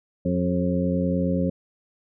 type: harmonic tone with a mistuned harmonic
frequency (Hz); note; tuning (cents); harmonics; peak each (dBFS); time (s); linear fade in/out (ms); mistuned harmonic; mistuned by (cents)
89.4; F2; +41; 1 / 2 / 3 / 4 / 5 / 6; -30 / -23 / -27 / -37 / -33 / -28; 0.25-1.5; 5; 5; -47
effects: none